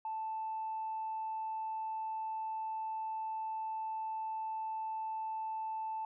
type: tone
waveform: sine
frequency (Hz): 880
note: A5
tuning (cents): 0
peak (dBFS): -35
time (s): 0.05-6.05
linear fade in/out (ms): 2
effects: tanh soft clip ceiling -31 dBFS